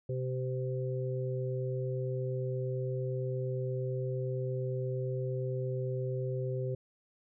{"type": "harmonic tone", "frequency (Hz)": 128.7, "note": "C3", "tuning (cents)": -28, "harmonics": [1, 3, 4], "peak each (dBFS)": [-33, -38, -39], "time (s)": [0.09, 6.75], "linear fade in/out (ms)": 5, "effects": []}